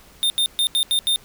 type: tone bursts at uneven times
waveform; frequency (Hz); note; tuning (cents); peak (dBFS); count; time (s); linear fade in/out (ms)
square; 3629; A#7; -47; -17; 6; 0.23-0.3 / 0.38-0.46 / 0.59-0.67 / 0.75-0.83 / 0.91-0.99 / 1.07-1.16; 0
effects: pink hiss -49 dBFS RMS until 1.24 s